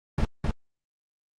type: noise with echo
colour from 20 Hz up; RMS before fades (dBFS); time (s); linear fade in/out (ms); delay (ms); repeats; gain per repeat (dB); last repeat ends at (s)
brown; -23; 0.18-0.25; 2; 260; 1; -2; 0.51
effects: low-pass 6000 Hz 12 dB/octave + Opus 32 kbps